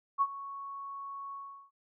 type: tone with ADSR envelope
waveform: sine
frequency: 1108.7 Hz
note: C#6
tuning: in tune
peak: -22 dBFS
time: 0.18-1.71 s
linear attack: 34 ms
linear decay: 51 ms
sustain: -17 dB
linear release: 380 ms
effects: none